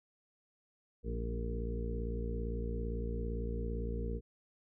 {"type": "harmonic tone with a mistuned harmonic", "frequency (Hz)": 57.7, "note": "A#1", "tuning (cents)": -17, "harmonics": [1, 2, 3, 4, 5, 6, 7, 8], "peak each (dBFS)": [-36, -44, -46, -45, -51, -54, -47, -44], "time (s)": [1.03, 4.21], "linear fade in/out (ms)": 50, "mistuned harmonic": 4, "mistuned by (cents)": -37, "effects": []}